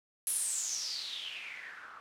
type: noise with low-pass filter sweep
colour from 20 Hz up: blue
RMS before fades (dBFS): -38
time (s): 0.27-2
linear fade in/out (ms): 0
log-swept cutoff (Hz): 11000 to 1200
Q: 7.7
effects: none